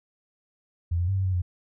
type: tone with pitch steps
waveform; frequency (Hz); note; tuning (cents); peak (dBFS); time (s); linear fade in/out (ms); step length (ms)
sine; 85.3 / 87.8 / 96.9 / 95.4 / 93.3 / 89.3; F2 / F2 / G2 / G2 / F#2 / F2; -40 / +10 / -20 / -47 / +15 / +39; -22; 0.91-1.42; 10; 85
effects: none